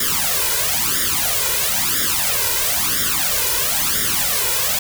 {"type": "noise with flanger", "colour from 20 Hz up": "white", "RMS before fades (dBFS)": -19, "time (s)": [0, 4.79], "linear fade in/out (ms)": 5, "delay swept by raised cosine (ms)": [0.57, 2.07], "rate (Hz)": 1, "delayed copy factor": 1, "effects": []}